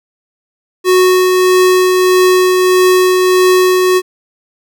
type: tone with tremolo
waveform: square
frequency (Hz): 368.2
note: F#4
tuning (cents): -8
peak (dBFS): -6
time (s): 0.84-4.02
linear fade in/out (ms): 50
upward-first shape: triangle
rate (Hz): 1.6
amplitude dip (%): 30
effects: none